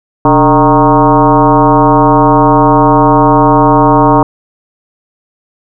sine tone with frequency modulation, 610 Hz, D#5, 34 cents flat, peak -3 dBFS, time 0.25-4.23 s, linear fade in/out 2 ms, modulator 160 Hz, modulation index 3.1, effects none

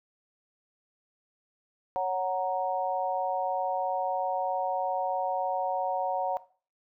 sine chord, F# major, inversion second, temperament equal, 554.4 / 740 / 932.3 Hz, C#5 / F#5 / A#5, 0 / 0 / 0 cents, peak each -32 / -29 / -32 dBFS, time 1.96-6.37 s, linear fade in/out 0 ms, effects noise-tail reverb RT60 0.4 s tail -17 dB re dry

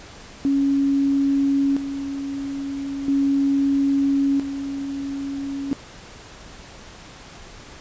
sine tone with tremolo, 277.2 Hz, C#4, in tune, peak -16 dBFS, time 0.45-5.73 s, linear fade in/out 0 ms, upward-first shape square, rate 0.38 Hz, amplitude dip 65%, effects pink hiss -42 dBFS RMS until 7.8 s + resampled to 16000 Hz

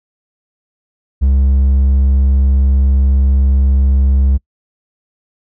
sine tone with hard clipping, 67.4 Hz, C#2, 48 cents flat, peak -9 dBFS, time 1.21-4.38 s, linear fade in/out 20 ms, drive 3 dB, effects noise-tail reverb RT60 0.1 s tail -26 dB re dry

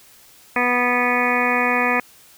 harmonic tone, 245.8 Hz, B3, 8 cents flat, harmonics 1 / 2 / 3 / 4 / 5 / 7 / 8 / 9 / 10, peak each -25 / -25 / -25 / -25 / -25 / -25 / -25 / -25 / -25 dBFS, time 0.56-2 s, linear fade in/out 2 ms, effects white hiss -49 dBFS RMS until 2.37 s

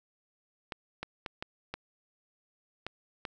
clicks, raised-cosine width 0.3 ms, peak -20 dBFS, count 7, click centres 0.722 / 1.03 / 1.262 / 1.425 / 1.74 / 2.866 / 3.252 s, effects none

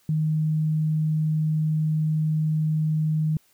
sine tone, 155.56 Hz, D#3, in tune, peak -20 dBFS, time 0.09-3.37 s, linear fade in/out 2 ms, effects white hiss -62 dBFS RMS until 3.53 s

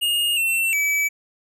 square tone with pitch steps, 2847 / 2699 / 2295 Hz, F7 / E7 / D7, +33 / +40 / -40 cents, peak -19 dBFS, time 0.01-1.09 s, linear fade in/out 20 ms, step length 360 ms, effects none

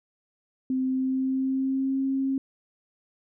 sine tone with pitch glide, 260 to 268.7 Hz, C4 to C4, -11 to +46 cents, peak -23 dBFS, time 0.7-2.38 s, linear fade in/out 2 ms, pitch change +57 cents, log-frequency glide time 0.84-2 s, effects none

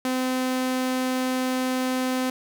sawtooth tone, 256.7 Hz, C4, 33 cents flat, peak -19 dBFS, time 0.05-2.3 s, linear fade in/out 2 ms, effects none

